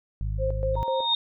harmonic tone, 51.91 Hz, G#1, in tune, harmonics 1 / 2 / 3, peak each -27 / -31 / -39 dBFS, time 0.21-0.83 s, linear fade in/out 0 ms
sine tone with tremolo, 528 Hz, C5, 16 cents sharp, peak -24 dBFS, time 0.38-1.07 s, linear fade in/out 50 ms, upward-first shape square, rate 4 Hz, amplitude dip 70%
sine tone with exponential growth, 3690 Hz, A#7, 18 cents flat, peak -18 dBFS, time 0.74-1.15 s, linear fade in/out 2 ms, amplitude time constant 89 ms
sine tone, 932.3 Hz, A#5, in tune, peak -27 dBFS, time 0.76-1.14 s, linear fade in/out 10 ms
effects none

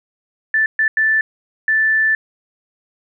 sine tone bursts at uneven times, 1760 Hz, A6, in tune, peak -12 dBFS, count 4, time 0.54-0.66 / 0.79-0.88 / 0.97-1.21 / 1.68-2.15 s, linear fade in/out 2 ms, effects none

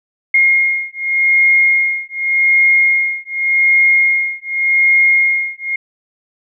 sine beating tone pair, 2140 / 2140.86 Hz, C7 / C7, +38 / +39 cents, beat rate 0.86 Hz, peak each -13 dBFS, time 0.34-5.76 s, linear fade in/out 5 ms, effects none

